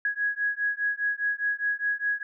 sine beating tone pair, 1661.2 / 1666.1 Hz, G#6 / G#6, 0 / +5 cents, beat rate 4.9 Hz, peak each -28 dBFS, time 0.05-2.23 s, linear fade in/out 2 ms, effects none

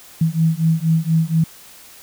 sine beating tone pair, 160 / 164.2 Hz, D#3 / E3, +49 / -6 cents, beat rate 4.2 Hz, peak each -17 dBFS, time 0.21-1.44 s, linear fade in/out 5 ms, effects white hiss -43 dBFS RMS until 2.02 s

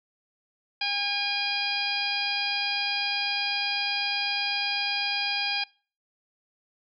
harmonic tone, 812 Hz, G#5, 39 cents flat, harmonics 1 / 2 / 3 / 4 / 5 / 6, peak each -34 / -36 / -30 / -32 / -35 / -31 dBFS, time 0.81-5.64 s, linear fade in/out 5 ms, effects noise-tail reverb RT60 0.4 s tail -24 dB re dry

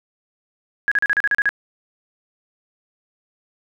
sine tone bursts, 1660 Hz, G#6, 1 cent flat, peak -14 dBFS, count 9, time 0.88-1.491 s, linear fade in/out 0 ms, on 35 ms, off 37 ms, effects none

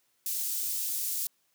white high-pass noise, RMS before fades -32 dBFS, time 0.26-1.27 s, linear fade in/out 2 ms, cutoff 6100 Hz, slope 12 dB/octave, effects white hiss -72 dBFS RMS until 1.54 s + high-pass 100 Hz 12 dB/octave

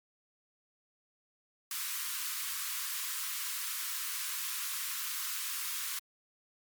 white high-pass noise, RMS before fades -37 dBFS, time 1.71-5.99 s, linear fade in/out 2 ms, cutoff 1000 Hz, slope 96 dB/octave, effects Opus 48 kbps

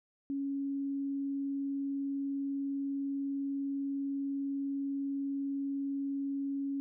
sine tone with vibrato, 277.2 Hz, C#4, in tune, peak -32 dBFS, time 0.3-6.8 s, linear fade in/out 0 ms, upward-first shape sine, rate 20 Hz, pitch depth 13 cents each way, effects none

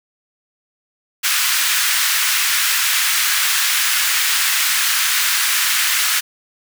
pink high-pass noise, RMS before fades -17 dBFS, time 1.23-6.21 s, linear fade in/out 20 ms, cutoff 1400 Hz, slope 24 dB/octave, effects none

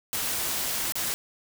white noise with dropouts, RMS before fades -29 dBFS, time 0.13-1.14 s, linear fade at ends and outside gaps 0 ms, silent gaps 0.922-0.955 s, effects none

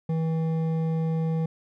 sine tone with hard clipping, 161.7 Hz, E3, 33 cents flat, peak -25 dBFS, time 0.09-1.46 s, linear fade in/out 5 ms, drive 9 dB, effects none

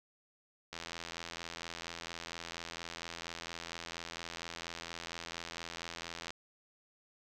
click train, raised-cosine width 0.2 ms, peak -24 dBFS, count 471, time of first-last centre 0.73-6.305 s, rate 84.3 Hz, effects none

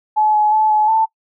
sine tone with pitch steps, 856 / 847 / 865 / 853 / 886 Hz, A5 / G#5 / A5 / G#5 / A5, -48 / +34 / -30 / +46 / +12 cents, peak -11 dBFS, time 0.16-1.06 s, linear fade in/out 20 ms, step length 180 ms, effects noise-tail reverb RT60 0.1 s tail -22 dB re dry

